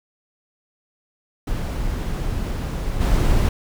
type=noise with level steps; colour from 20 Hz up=brown; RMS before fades=-24 / -17 dBFS; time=1.47-3.49 s; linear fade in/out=5 ms; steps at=3 s; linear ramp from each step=20 ms; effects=none